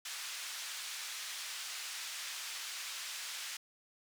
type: band-pass noise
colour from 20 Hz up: white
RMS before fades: -43 dBFS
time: 0.05-3.57 s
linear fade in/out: 5 ms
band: 1400 to 6400 Hz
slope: 12 dB/octave
effects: none